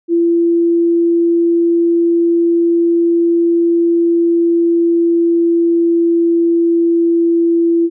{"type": "tone with pitch glide", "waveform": "sine", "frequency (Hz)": [339, 336.5], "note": ["E4", "E4"], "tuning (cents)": [49, 36], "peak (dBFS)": -9, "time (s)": [0.08, 7.9], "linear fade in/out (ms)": 50, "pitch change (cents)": -13, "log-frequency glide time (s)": [3.68, 7.73], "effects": []}